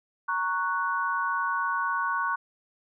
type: chord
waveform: sine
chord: F# major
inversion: first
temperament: equal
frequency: 932.3 / 1108.7 / 1480 Hz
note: A#5 / C#6 / F#6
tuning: 0 / 0 / 0 cents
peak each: -32 / -28 / -29 dBFS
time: 0.28-2.36 s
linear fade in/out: 10 ms
effects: none